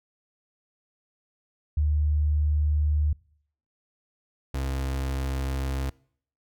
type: tone pair in turn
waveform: sine / 35% pulse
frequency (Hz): 75 / 66.82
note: D2 / C2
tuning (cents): +37 / +37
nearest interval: major second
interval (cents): 200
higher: first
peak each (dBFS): -20 / -25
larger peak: first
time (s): 1.77-3.13 / 4.54-5.9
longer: neither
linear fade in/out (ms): 5
effects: noise-tail reverb RT60 0.6 s tail -24 dB re dry